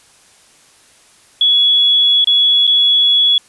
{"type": "tone with dropouts", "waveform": "sine", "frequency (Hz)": 3376, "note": "G#7", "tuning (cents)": 28, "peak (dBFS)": -8, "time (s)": [1.41, 3.38], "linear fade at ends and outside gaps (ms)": 2, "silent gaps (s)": [[2.244, 2.272], [2.669, 2.675]], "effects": ["white hiss -48 dBFS RMS until 3.48 s", "resampled to 24000 Hz"]}